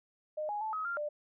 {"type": "tone with pitch steps", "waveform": "sine", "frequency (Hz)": [612, 831, 872, 1271, 1391, 594], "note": ["D#5", "G#5", "A5", "D#6", "F6", "D5"], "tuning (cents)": [-29, 1, -16, 36, -7, 20], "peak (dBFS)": -33, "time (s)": [0.37, 1.09], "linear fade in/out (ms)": 10, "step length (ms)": 120, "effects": []}